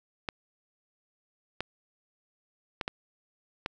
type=clicks; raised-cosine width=0.3 ms; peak=-15 dBFS; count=5; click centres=0.288 / 1.606 / 2.812 / 2.879 / 3.661 s; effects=none